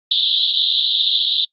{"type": "band-pass noise", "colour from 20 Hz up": "pink", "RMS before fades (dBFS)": -17, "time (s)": [0.11, 1.45], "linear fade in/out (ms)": 5, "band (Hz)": [3300, 4000], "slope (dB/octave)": 96, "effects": ["noise-tail reverb RT60 0.1 s tail -24 dB re dry", "Opus 24 kbps"]}